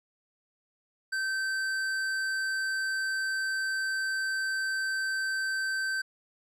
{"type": "tone with hard clipping", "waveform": "sine", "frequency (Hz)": 1550, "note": "G6", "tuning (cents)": -20, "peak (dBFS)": -30, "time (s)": [1.12, 6.02], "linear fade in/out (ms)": 10, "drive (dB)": 11, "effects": []}